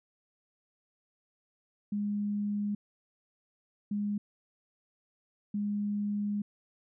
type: tone bursts at uneven times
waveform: sine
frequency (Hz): 205.8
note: G#3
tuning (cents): -16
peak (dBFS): -29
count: 3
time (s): 1.92-2.75 / 3.91-4.18 / 5.54-6.42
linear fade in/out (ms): 5
effects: none